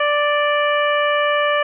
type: harmonic tone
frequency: 587.3 Hz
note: D5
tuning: in tune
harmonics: 1 / 2 / 3 / 4 / 5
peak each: -18 / -20 / -22 / -26 / -27 dBFS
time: 0-1.63 s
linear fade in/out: 5 ms
effects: none